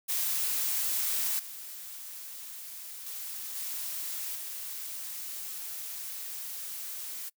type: noise with level steps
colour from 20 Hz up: blue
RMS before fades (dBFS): -30 / -43 / -39 / -36 / -39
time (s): 0.08-7.3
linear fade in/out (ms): 20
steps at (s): 1.39 / 3.06 / 3.55 / 4.35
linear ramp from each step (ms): 5
effects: noise-tail reverb RT60 0.1 s tail -24 dB re dry